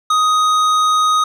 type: tone with hard clipping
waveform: sine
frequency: 1250 Hz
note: D#6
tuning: 8 cents sharp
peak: -13 dBFS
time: 0.1-1.24 s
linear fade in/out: 5 ms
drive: 11 dB
effects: none